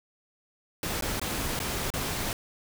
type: noise with dropouts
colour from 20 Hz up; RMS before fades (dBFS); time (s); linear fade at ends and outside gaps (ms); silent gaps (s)
pink; -31; 0.83-2.33; 1; 1.01-1.023 / 1.197-1.215 / 1.591-1.601 / 1.903-1.938
effects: none